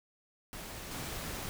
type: noise with level steps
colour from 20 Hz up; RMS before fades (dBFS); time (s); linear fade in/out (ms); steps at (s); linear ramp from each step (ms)
pink; -44 / -40; 0.53-1.49; 0; 0.91; 5
effects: none